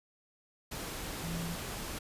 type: tone in noise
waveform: sine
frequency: 168.4 Hz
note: E3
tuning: 37 cents sharp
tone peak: -36 dBFS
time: 1.23-1.55 s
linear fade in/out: 10 ms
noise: pink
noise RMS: -40 dBFS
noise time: 0.71-1.99 s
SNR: +1 dB
effects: resampled to 32000 Hz